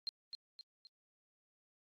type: tone with echo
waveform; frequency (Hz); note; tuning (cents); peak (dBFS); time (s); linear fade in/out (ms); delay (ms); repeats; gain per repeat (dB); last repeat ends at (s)
sine; 4186; C8; 0; -36; 0.07-0.09; 0; 260; 3; -6; 0.87
effects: AAC 32 kbps